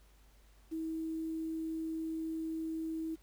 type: tone with quantisation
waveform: sine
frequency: 321.7 Hz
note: E4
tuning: 42 cents flat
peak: -35 dBFS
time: 0.71-3.16 s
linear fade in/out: 20 ms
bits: 10
effects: added 50 Hz sine -60 dBFS peak until 3.22 s + pink hiss -68 dBFS RMS until 3.22 s